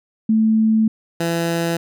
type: tone pair in turn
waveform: sine / 15% pulse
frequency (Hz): 220 / 167.98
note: A3 / E3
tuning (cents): 0 / +33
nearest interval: perfect fourth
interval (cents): 467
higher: first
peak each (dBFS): -12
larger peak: neither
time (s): 0.29-0.88 / 1.2-1.77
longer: first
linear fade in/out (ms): 5
effects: none